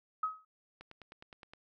sine tone with exponential decay, 1271 Hz, D#6, 36 cents sharp, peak -27 dBFS, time 0.23-0.45 s, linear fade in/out 5 ms, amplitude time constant 46 ms
click train, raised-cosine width 0.3 ms, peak -34 dBFS, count 8, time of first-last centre 0.81-1.535 s, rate 9.65 Hz
effects none

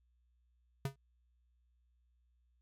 square tone with exponential decay, 136.8 Hz, C#3, 23 cents flat, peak -31 dBFS, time 0.85-0.96 s, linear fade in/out 2 ms, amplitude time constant 23 ms, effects added 60 Hz sine -70 dBFS peak until 2.61 s + MP3 64 kbps

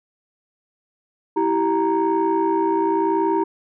sine tone cluster, 327.8 / 388.6 / 931 Hz, E4 / G4 / A#5, -10 / -15 / -2 cents, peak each -20 dBFS, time 1.36-3.44 s, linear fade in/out 10 ms, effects tanh soft clip ceiling -11 dBFS

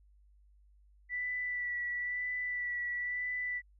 sine tone with vibrato, 1967 Hz, B6, 7 cents flat, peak -33 dBFS, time 1.09-3.62 s, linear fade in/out 50 ms, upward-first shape sine, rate 1 Hz, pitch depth 20 cents each way, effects added 50 Hz sine -60 dBFS peak until 3.79 s

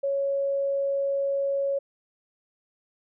sine tone, 554.4 Hz, C#5, in tune, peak -23 dBFS, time 0.03-1.79 s, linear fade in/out 10 ms, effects none

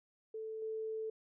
sine tone with level steps, 440 Hz, A4, in tune, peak -40 / -37 dBFS, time 0.34-1.1 s, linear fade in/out 5 ms, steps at 0.62 s, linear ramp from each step 2 ms, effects none

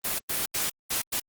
white noise bursts at uneven times, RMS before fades -28 dBFS, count 5, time 0.04-0.19 / 0.29-0.46 / 0.54-0.7 / 0.9-1.02 / 1.12-1.2 s, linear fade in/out 10 ms, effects Opus 24 kbps

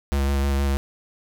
square tone with vibrato, 69.3 Hz, C#2, in tune, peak -20 dBFS, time 0.12-0.77 s, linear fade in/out 0 ms, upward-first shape square, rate 6.4 Hz, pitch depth 17 cents each way, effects none

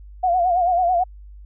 sine tone with vibrato, 713 Hz, F5, 36 cents sharp, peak -15 dBFS, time 0.23-1.04 s, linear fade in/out 10 ms, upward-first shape sine, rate 9.1 Hz, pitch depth 80 cents each way, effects added 50 Hz sine -38 dBFS peak until 1.45 s

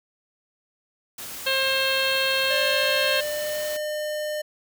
white noise, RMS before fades -36 dBFS, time 1.18-3.77 s, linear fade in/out 5 ms
harmonic tone, 533 Hz, C5, 32 cents sharp, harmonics 1 / 2 / 3 / 4 / 5 / 6 / 7 / 8, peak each -27 / -33 / -27 / -35 / -27 / -28 / -33 / -29 dBFS, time 1.46-3.21 s, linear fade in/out 10 ms
square tone with pitch glide, 587 to 604.9 Hz, D5 to D#5, -1 to -49 cents, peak -27 dBFS, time 2.5-4.42 s, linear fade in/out 10 ms, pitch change +52 cents, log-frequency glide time 2.76-3.58 s
effects none

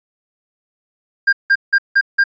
triangle tone bursts, 1600 Hz, G6, 35 cents sharp, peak -7 dBFS, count 5, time 1.27-2.24 s, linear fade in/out 10 ms, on 58 ms, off 170 ms, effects resampled to 16000 Hz

